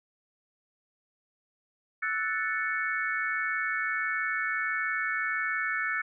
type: chord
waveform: sine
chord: F# minor seventh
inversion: third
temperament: equal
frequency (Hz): 1318.5 / 1480 / 1760 / 2217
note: E6 / F#6 / A6 / C#7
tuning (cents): 0 / 0 / 0 / 0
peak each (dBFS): -35 / -33 / -31 / -34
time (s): 2.02-6.02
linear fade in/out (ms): 10
effects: none